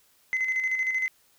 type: tone with tremolo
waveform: sine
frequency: 2047 Hz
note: C7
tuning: 38 cents flat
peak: -21 dBFS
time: 0.33-1.08 s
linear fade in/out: 0 ms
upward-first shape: square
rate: 13 Hz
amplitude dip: 50%
effects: tanh soft clip ceiling -20 dBFS + white hiss -63 dBFS RMS until 1.38 s